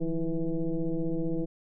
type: tone with frequency modulation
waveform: sine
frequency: 159.3 Hz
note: D#3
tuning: 41 cents sharp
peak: -26 dBFS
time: 0-1.46 s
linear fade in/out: 20 ms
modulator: 167 Hz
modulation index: 1.8
effects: none